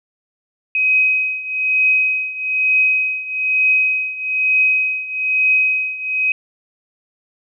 sine tone with tremolo, 2527 Hz, D#7, 26 cents sharp, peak -10 dBFS, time 0.75-6.32 s, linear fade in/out 2 ms, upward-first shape triangle, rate 1.1 Hz, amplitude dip 85%, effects none

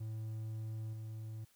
triangle tone with level steps, 110 Hz, A2, in tune, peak -37 / -40 dBFS, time 0-1.45 s, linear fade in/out 10 ms, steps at 0.93 s, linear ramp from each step 2 ms, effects white hiss -70 dBFS RMS until 1.55 s

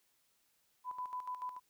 sine tone with tremolo, 1000 Hz, B5, 21 cents sharp, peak -37 dBFS, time 0.84-1.6 s, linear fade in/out 50 ms, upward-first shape square, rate 6.9 Hz, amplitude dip 65%, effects white hiss -75 dBFS RMS until 1.69 s

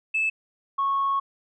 sine tone pair in turn, 2618 / 1100.7 Hz, E7 / C#6, -13 / -13 cents, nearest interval octave + minor third, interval 1500 cents, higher first, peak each -20 dBFS, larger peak neither, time 0.14-0.3 / 0.78-1.2 s, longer second, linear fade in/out 10 ms, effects tanh soft clip ceiling -17 dBFS

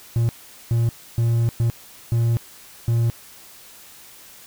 triangle tone bursts at uneven times, 116.54 Hz, A#2, in tune, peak -14 dBFS, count 6, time 0.16-0.29 / 0.71-0.89 / 1.18-1.49 / 1.6-1.7 / 2.12-2.37 / 2.88-3.1 s, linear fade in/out 0 ms, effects white hiss -45 dBFS RMS until 4.46 s

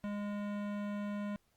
sine tone with hard clipping, 205.3 Hz, G#3, 20 cents flat, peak -38 dBFS, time 0.04-1.36 s, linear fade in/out 0 ms, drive 18 dB, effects pink hiss -75 dBFS RMS until 1.56 s + Opus 48 kbps

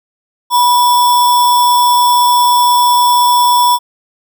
sine tone with sample-and-hold, 977 Hz, B5, 19 cents flat, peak -6 dBFS, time 0.5-3.79 s, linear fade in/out 50 ms, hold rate 4410 Hz, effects none

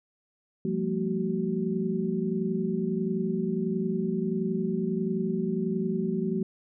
sine tone cluster, 174.1 / 195.6 / 226.1 / 376.7 Hz, F3 / G3 / A3 / F#4, -5 / -4 / +47 / +31 cents, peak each -31 dBFS, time 0.65-6.43 s, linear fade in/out 2 ms, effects none

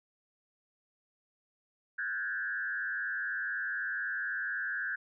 sine tone with frequency modulation, 1594 Hz, G6, 28 cents sharp, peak -32 dBFS, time 1.98-4.96 s, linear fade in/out 10 ms, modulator 104 Hz, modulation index 1.2, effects none

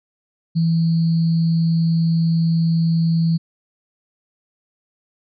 sine tone with sample-and-hold, 164.81 Hz, E3, in tune, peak -14 dBFS, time 0.55-3.38 s, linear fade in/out 20 ms, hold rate 4410 Hz, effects resampled to 16000 Hz

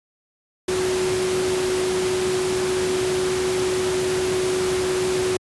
sine tone in noise, 370.2 Hz, F#4, 1 cent sharp, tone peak -20 dBFS, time 0.68-5.37 s, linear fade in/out 5 ms, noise pink, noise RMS -27 dBFS, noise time 0.68-5.37 s, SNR +4 dB, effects high-pass 100 Hz 12 dB/octave + resampled to 24000 Hz

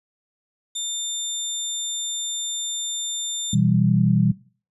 25% pulse tone, 3600 Hz, A7, 39 cents sharp, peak -22 dBFS, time 0.75-3.55 s, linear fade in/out 10 ms
sine chord, E minor, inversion second, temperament equal, 123.47 / 164.81 / 196 Hz, B2 / E3 / G3, 0 / 0 / 0 cents, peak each -20 dBFS, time 3.53-4.32 s, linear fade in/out 5 ms
effects noise-tail reverb RT60 0.4 s tail -19 dB re dry + resampled to 32000 Hz

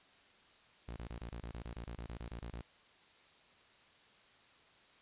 sawtooth tone bursts, 58.27 Hz, A#1, in tune, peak -39 dBFS, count 16, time 0.88-2.613 s, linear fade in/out 5 ms, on 83 ms, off 27 ms, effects white hiss -64 dBFS RMS until 5.01 s + resampled to 8000 Hz

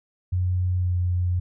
sine tone with pitch glide, 90.8 to 89.34 Hz, F#2 to F2, -32 to +40 cents, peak -20 dBFS, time 0.32-1.4 s, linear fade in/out 10 ms, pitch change -28 cents, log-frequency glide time 0.76-0.92 s, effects none

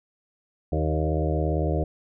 harmonic tone with a mistuned harmonic, 77.78 Hz, D#2, in tune, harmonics 1 / 2 / 4 / 5 / 6 / 7 / 8 / 9, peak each -25 / -28 / -31 / -32 / -33 / -33 / -34 / -35 dBFS, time 0.72-1.84 s, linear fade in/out 5 ms, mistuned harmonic 7, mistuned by +22 cents, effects none

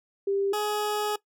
sine / 20% pulse tone pair in turn, 395.8 / 419.7 Hz, G4 / G#4, +17 / +18 cents, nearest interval minor second, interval 101 cents, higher second, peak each -23 / -21 dBFS, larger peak second, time 0.27-0.53 / 0.53-1.16 s, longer second, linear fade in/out 5 ms, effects noise-tail reverb RT60 0.1 s tail -19 dB re dry

